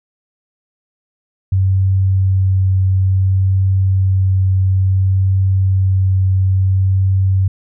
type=tone with vibrato; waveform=sine; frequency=95.1 Hz; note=F#2; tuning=48 cents sharp; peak=-10 dBFS; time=1.52-7.48 s; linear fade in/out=5 ms; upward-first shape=triangle; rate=0.58 Hz; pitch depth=10 cents each way; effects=none